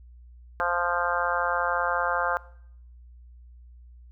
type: harmonic tone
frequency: 174.7 Hz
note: F3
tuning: 1 cent sharp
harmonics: 3 / 4 / 5 / 6 / 7 / 8 / 9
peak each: -31 / -31 / -31 / -31 / -31 / -31 / -31 dBFS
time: 0.6-2.37 s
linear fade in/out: 0 ms
effects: noise-tail reverb RT60 0.7 s tail -21 dB re dry + added 60 Hz sine -46 dBFS peak until 4.11 s